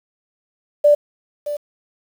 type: tone with echo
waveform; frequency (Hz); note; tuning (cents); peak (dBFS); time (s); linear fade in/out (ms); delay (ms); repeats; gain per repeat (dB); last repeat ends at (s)
sine; 587.3; D5; 0; -8; 0.84-0.95; 10; 620; 1; -13; 1.57
effects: 7-bit